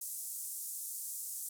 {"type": "band-pass noise", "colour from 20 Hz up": "white", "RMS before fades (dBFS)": -42, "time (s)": [0.01, 1.49], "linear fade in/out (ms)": 5, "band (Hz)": [7300, 13000], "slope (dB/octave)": 24, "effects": []}